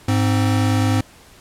square tone pair together, 103.83 / 261.6 Hz, G#2 / C4, 0 / 0 cents, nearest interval octave + major third, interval 1600 cents, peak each -17 / -21 dBFS, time 0.08-1.01 s, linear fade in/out 5 ms, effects pink hiss -47 dBFS RMS until 1.4 s + low-pass 12000 Hz 12 dB/octave

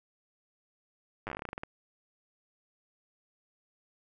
slowing click train, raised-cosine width 0.5 ms, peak -22 dBFS, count 15, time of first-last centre 1.27-1.635 s, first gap 9 ms, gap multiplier 1.15, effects none

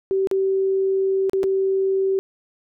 sine tone with dropouts, 385.2 Hz, G4, 30 cents flat, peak -17 dBFS, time 0.11-2.19 s, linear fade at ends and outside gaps 0 ms, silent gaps 0.272-0.313 / 1.296-1.333 / 1.432-1.439 s, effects none

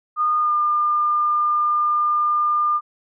sine tone with pitch glide, 1223 to 1203.4 Hz, D#6 to D6, -30 to +42 cents, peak -16 dBFS, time 0.16-2.81 s, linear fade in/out 50 ms, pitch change -28 cents, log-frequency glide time 0.4-0.53 s, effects none

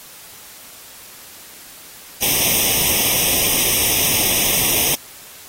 white noise with comb filter, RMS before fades -17 dBFS, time 2.22-4.95 s, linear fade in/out 5 ms, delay 0.34 ms, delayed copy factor +0.9, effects white hiss -40 dBFS RMS until 5.48 s + AAC 48 kbps

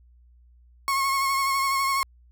35% pulse tone with vibrato, 1091 Hz, C#6, 28 cents flat, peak -20 dBFS, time 0.88-2.03 s, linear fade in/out 0 ms, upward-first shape sine, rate 12 Hz, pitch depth 28 cents each way, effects added 60 Hz sine -52 dBFS peak until 2.31 s

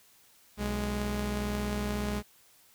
sawtooth tone pair together, 61.69 / 207.5 Hz, B1 / G#3, -1 / -1 cents, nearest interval octave + major sixth, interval 2100 cents, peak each -30 / -28 dBFS, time 0.57-2.23 s, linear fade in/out 50 ms, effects white hiss -61 dBFS RMS until 2.74 s

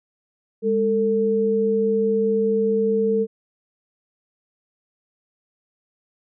sine tone pair together, 204.5 / 447.6 Hz, G#3 / A4, -26 / +30 cents, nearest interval octave + major second, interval 1356 cents, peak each -23 / -18 dBFS, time 0.62-3.27 s, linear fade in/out 50 ms, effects none

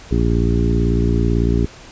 harmonic tone with a mistuned harmonic, 58 Hz, A#1, 8 cents flat, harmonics 1 / 2 / 3 / 4 / 5 / 6 / 7, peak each -17 / -20 / -22 / -23 / -24 / -25 / -25 dBFS, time 0.11-1.66 s, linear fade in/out 5 ms, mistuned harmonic 1, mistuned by +21 cents, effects pink hiss -40 dBFS RMS until 1.91 s + resampled to 16000 Hz

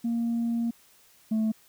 sine tone pair in turn, 233.1 / 219.2 Hz, A#3 / A3, 0 / -6 cents, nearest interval minor second, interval 106 cents, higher first, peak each -23 / -20 dBFS, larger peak second, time 0.04-0.71 / 1.31-1.52 s, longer first, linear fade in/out 10 ms, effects tanh soft clip ceiling -22 dBFS + white hiss -59 dBFS RMS until 1.68 s

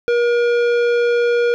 sine tone with tanh clipping, 477 Hz, A#4, 40 cents sharp, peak -15 dBFS, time 0.08-1.54 s, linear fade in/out 0 ms, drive 14 dB, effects none

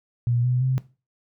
sine tone with pitch steps, 120 / 125.02 / 130.26 Hz, B2 / B2 / C3, -49 / +22 / -7 cents, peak -19 dBFS, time 0.27-0.78 s, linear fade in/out 0 ms, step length 170 ms, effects noise-tail reverb RT60 0.3 s tail -17 dB re dry

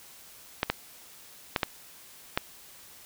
clicks, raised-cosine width 0.3 ms, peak -8 dBFS, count 5, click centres 0.631 / 0.7 / 1.562 / 1.632 / 2.375 s, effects white hiss -51 dBFS RMS until 3.05 s

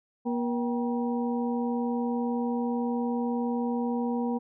harmonic tone with a mistuned harmonic, 239.1 Hz, A#3, 44 cents sharp, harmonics 1 / 2 / 3 / 4, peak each -27 / -33 / -37 / -39 dBFS, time 0.25-4.39 s, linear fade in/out 20 ms, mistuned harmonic 3, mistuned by +140 cents, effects none

